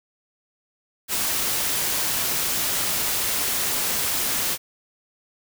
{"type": "noise", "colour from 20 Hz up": "white", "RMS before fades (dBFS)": -24, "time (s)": [1.08, 4.58], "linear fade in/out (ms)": 50, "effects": []}